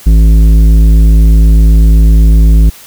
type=tone with tanh clipping; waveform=triangle; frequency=54 Hz; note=A1; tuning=32 cents flat; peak=-3 dBFS; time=0.06-2.7 s; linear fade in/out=10 ms; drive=15 dB; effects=white hiss -34 dBFS RMS until 2.86 s